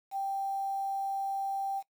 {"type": "tone with quantisation", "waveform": "sine", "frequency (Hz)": 784, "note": "G5", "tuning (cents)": 0, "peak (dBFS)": -30, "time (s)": [0.11, 1.83], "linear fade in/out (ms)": 50, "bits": 9, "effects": ["noise-tail reverb RT60 0.1 s tail -20 dB re dry"]}